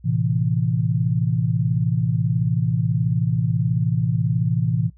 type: chord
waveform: sine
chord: A minor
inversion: none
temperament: equal with one note detuned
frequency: 112.31 / 130.81 / 164.81 Hz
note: A2 / C3 / E3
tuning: +36 / 0 / 0 cents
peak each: -22 dBFS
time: 0.04-4.9 s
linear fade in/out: 20 ms
effects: noise-tail reverb RT60 0.1 s tail -22 dB re dry + added 60 Hz sine -47 dBFS peak until 4.97 s